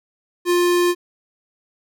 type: tone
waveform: square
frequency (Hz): 352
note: F4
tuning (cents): +14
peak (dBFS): -15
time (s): 0.45-0.95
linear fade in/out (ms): 50
effects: none